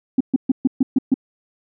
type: tone bursts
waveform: sine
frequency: 261.6 Hz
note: C4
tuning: in tune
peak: -10 dBFS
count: 7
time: 0.18-1.142 s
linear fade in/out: 5 ms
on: 26 ms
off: 130 ms
effects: tanh soft clip ceiling -6 dBFS